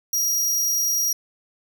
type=tone; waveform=sawtooth; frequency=5710 Hz; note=F8; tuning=37 cents sharp; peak=-17 dBFS; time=0.13-1.13 s; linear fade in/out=5 ms; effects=none